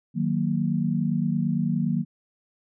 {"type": "chord", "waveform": "sine", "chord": "D# minor", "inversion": "none", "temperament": "equal", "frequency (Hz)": [155.56, 185, 233.1], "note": ["D#3", "F#3", "A#3"], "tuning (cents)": [0, 0, 0], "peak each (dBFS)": -26, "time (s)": [0.14, 2.05], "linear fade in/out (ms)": 50, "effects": []}